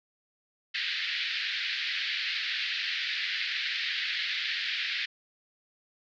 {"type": "band-pass noise", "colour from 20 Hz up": "pink", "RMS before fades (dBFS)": -32, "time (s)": [0.74, 5.06], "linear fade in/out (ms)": 10, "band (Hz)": [1700, 4500], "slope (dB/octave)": 48, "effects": []}